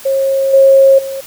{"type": "tone with level steps", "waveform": "sine", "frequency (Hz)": 541, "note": "C#5", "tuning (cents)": -42, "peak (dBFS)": [-10, -3, -19], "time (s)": [0.05, 1.21], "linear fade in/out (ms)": 10, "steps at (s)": [0.53, 0.98], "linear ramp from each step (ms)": 10, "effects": ["white hiss -34 dBFS RMS until 1.26 s"]}